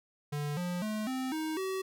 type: tone with pitch steps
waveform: square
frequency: 146.6 / 177.39 / 214.6 / 259.7 / 314.2 / 380.2 Hz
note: D3 / F3 / A3 / C4 / D#4 / F#4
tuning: -3 / +27 / -43 / -13 / +17 / +47 cents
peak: -33 dBFS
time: 0.32-1.82 s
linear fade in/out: 10 ms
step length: 250 ms
effects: none